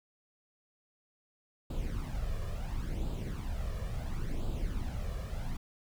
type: noise with flanger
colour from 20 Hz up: brown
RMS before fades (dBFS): -35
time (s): 1.7-5.57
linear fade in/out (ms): 5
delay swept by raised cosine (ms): 0.25 to 1.75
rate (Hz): 0.72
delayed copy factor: +0.65
effects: none